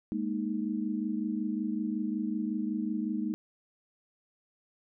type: chord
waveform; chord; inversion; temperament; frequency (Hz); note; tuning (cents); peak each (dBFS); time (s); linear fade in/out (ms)
sine; Ab suspended second; none; equal; 207.7 / 233.1 / 311.1; Ab3 / Bb3 / Eb4; 0 / 0 / 0; -33 / -34 / -34; 0.12-3.34; 0
effects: none